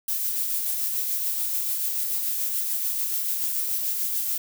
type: noise with tremolo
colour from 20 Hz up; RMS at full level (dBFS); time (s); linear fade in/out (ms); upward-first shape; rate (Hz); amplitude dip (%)
violet; -25; 0.08-4.38; 5; triangle; 6.9; 35
effects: none